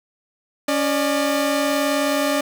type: tone pair together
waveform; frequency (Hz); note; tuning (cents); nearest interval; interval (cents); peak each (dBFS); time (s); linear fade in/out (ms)
sawtooth; 280 / 599.2; C#4 / D5; +18 / +35; octave + minor second; 1317; -17; 0.68-2.41; 5
effects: none